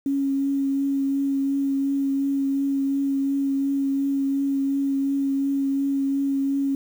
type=tone with vibrato; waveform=sine; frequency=275.5 Hz; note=C#4; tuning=11 cents flat; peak=-20 dBFS; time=0.06-6.75 s; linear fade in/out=2 ms; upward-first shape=triangle; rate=2.8 Hz; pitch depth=16 cents each way; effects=8-bit